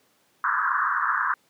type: band-pass noise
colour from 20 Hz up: pink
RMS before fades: -24 dBFS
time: 0.44-1.34 s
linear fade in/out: 2 ms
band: 1000 to 1700 Hz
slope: 96 dB/octave
effects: pink hiss -64 dBFS RMS until 1.49 s + high-pass 200 Hz 12 dB/octave